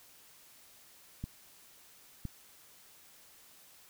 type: clicks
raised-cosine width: 5 ms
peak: -25 dBFS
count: 2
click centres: 1.24 / 2.253 s
effects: white hiss -59 dBFS RMS until 3.89 s